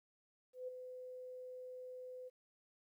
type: tone with ADSR envelope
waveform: sine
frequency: 506 Hz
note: B4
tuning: 42 cents sharp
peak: -40 dBFS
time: 0.53-2.3 s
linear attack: 150 ms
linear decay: 10 ms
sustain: -7 dB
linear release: 26 ms
effects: 13-bit